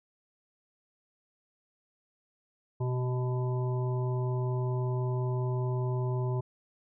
harmonic tone with a mistuned harmonic, 125.2 Hz, B2, 24 cents sharp, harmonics 1 / 3 / 5 / 7 / 8, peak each -28 / -36 / -43 / -44 / -45 dBFS, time 2.8-6.41 s, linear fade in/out 10 ms, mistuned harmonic 3, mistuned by +20 cents, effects none

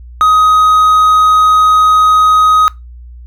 triangle tone, 1257 Hz, D#6, 17 cents sharp, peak -3 dBFS, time 0.21-2.68 s, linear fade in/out 0 ms, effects noise-tail reverb RT60 0.2 s tail -20 dB re dry + added 60 Hz sine -29 dBFS peak until 3.26 s

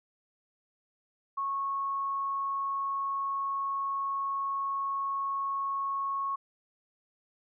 sine tone, 1100 Hz, C#6, 14 cents flat, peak -29 dBFS, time 1.37-6.36 s, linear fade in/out 10 ms, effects none

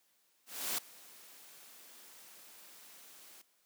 white noise with ADSR envelope, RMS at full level -34 dBFS, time 0.46-3.42 s, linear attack 320 ms, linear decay 7 ms, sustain -22 dB, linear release 8 ms, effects white hiss -73 dBFS RMS until 3.65 s + high-pass 200 Hz 12 dB/octave

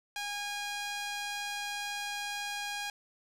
sawtooth tone with band-pass filter, 818 Hz, G#5, 26 cents flat, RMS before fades -37 dBFS, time 0.16-2.9 s, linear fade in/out 2 ms, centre 3700 Hz, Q 0.51, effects resampled to 32000 Hz + 9-bit

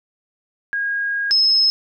sine tone pair in turn, 1634 / 5179 Hz, G#6 / E8, -29 / -31 cents, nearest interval octave + minor sixth, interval 1998 cents, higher second, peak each -19 / -12 dBFS, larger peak second, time 0.73-1.31 / 1.31-1.7 s, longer first, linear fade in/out 0 ms, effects none

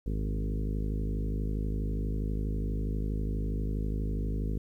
harmonic tone with a mistuned harmonic, 52.3 Hz, G#1, 13 cents sharp, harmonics 1 / 2 / 3 / 4 / 5 / 6 / 7 / 8 / 9, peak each -30 / -38 / -38 / -40 / -41 / -47 / -47 / -46 / -49 dBFS, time 0.06-4.58 s, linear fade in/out 5 ms, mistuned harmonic 2, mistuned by -22 cents, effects 11-bit

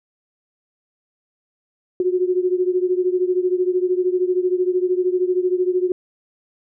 sine beating tone pair, 360.9 / 373.9 Hz, F#4 / F#4, -43 / +18 cents, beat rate 13 Hz, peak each -18 / -21 dBFS, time 2-5.92 s, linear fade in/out 2 ms, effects none

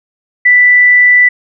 sine tone, 1978 Hz, B6, 2 cents sharp, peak -3 dBFS, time 0.45-1.29 s, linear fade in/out 10 ms, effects none

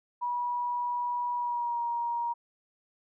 sine tone with pitch glide, 970 to 944.6 Hz, B5 to A#5, -31 to +23 cents, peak -28 dBFS, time 0.21-2.34 s, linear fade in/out 20 ms, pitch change -46 cents, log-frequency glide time 1.35-1.81 s, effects none

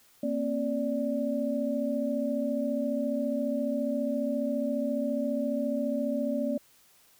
sine tone cluster, 233.6 / 268.2 / 584 Hz, A#3 / C4 / D5, +4 / +43 / -10 cents, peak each -31 dBFS, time 0.23-6.58 s, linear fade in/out 5 ms, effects white hiss -61 dBFS RMS until 7.19 s

